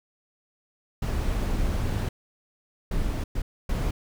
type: noise bursts at uneven times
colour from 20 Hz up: brown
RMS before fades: -26 dBFS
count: 4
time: 1.02-2.09 / 2.91-3.24 / 3.35-3.42 / 3.69-3.91 s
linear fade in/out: 5 ms
effects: none